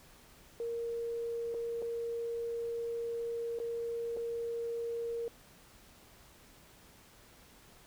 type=tone with dropouts; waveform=sine; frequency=466.2 Hz; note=A#4; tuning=in tune; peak=-34 dBFS; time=0.6-5.28 s; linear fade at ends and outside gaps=1 ms; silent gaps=1.542-1.546 / 1.819-1.824 / 3.588-3.6 / 4.166-4.171 s; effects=pink hiss -59 dBFS RMS until 7.86 s